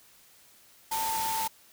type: tone in noise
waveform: sine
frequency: 892 Hz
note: A5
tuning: 23 cents sharp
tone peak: -29 dBFS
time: 0.91-1.48 s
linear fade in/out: 10 ms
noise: white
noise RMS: -34 dBFS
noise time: 0.91-1.48 s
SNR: +2 dB
effects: white hiss -58 dBFS RMS until 1.72 s